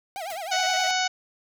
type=tone with vibrato; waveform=45% pulse; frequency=720 Hz; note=F#5; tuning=47 cents flat; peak=-31 dBFS; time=0.16-0.91 s; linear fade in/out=0 ms; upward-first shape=sine; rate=9.7 Hz; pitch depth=220 cents each way
type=noise with exponential decay; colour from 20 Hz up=white; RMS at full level=-37 dBFS; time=0.3-0.46 s; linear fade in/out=2 ms; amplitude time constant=34 ms
type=harmonic tone; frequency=742 Hz; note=F#5; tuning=5 cents sharp; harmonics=1 / 2 / 3 / 4 / 5 / 6 / 7 / 8 / 9; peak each=-26 / -29 / -31 / -32 / -33 / -34 / -34 / -35 / -36 dBFS; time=0.51-1.08 s; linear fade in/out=10 ms
effects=none